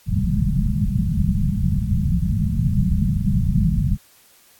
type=low-pass noise; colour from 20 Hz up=white; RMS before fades=-19 dBFS; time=0.06-3.98 s; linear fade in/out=50 ms; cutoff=210 Hz; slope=96 dB/octave; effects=white hiss -53 dBFS RMS until 4.59 s + AAC 64 kbps